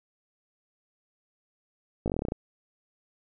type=slowing click train; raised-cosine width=2 ms; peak=-16 dBFS; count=11; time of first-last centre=2.06-2.321 s; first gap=18 ms; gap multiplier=1.08; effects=none